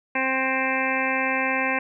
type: harmonic tone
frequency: 262.9 Hz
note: C4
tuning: 8 cents sharp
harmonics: 1 / 2 / 3 / 4 / 6 / 7 / 8 / 9 / 10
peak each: -30 / -30 / -30 / -30 / -30 / -30 / -30 / -30 / -30 dBFS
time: 0.15-1.79 s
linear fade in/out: 5 ms
effects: none